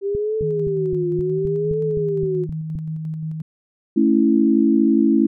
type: tone with vibrato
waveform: sine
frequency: 392 Hz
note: G4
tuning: in tune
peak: -19 dBFS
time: 0.01-2.47 s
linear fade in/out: 50 ms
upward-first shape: triangle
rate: 0.69 Hz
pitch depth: 200 cents each way
type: click train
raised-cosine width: 5 ms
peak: -17 dBFS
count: 11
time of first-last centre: 0.15-2.754 s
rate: 3.84 Hz
type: tone with tremolo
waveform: sine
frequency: 158 Hz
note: D#3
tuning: 27 cents sharp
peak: -23 dBFS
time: 0.42-3.42 s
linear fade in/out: 5 ms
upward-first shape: square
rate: 5.7 Hz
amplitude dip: 25%
type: chord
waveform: sine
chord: A major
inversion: none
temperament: equal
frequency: 220 / 277.2 / 329.6 Hz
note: A3 / C#4 / E4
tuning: 0 / 0 / 0 cents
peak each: -17 dBFS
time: 3.96-5.27 s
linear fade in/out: 10 ms
effects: none